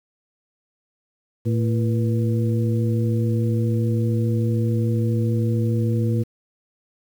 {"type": "harmonic tone with a mistuned harmonic", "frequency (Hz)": 113.1, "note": "A2", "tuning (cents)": 48, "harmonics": [1, 2, 3, 4], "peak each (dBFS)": [-19, -25, -29, -31], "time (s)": [1.45, 6.24], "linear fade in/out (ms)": 20, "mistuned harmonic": 4, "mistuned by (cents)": 110, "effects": ["8-bit"]}